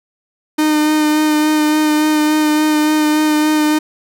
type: tone with vibrato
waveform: 45% pulse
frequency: 305.2 Hz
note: D#4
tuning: 33 cents flat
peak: -11 dBFS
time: 0.58-3.79 s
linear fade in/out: 10 ms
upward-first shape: sine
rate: 3.5 Hz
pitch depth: 16 cents each way
effects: none